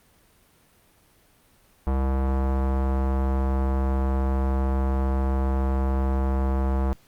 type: tone with low-pass filter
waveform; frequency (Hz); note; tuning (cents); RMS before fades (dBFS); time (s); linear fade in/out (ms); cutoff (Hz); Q
square; 66.4; C2; +26; -23; 1.87-6.93; 0; 1000; 1.4
effects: pink hiss -59 dBFS RMS until 7.07 s + Opus 32 kbps